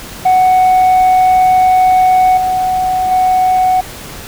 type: tone with level steps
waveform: sine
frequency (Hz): 742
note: F#5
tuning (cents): +5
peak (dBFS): -3 / -10 / -6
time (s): 0.25-3.81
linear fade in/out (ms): 10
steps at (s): 2.37 / 3.11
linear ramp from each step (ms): 5
effects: tanh soft clip ceiling -5 dBFS + pink hiss -29 dBFS RMS until 4.27 s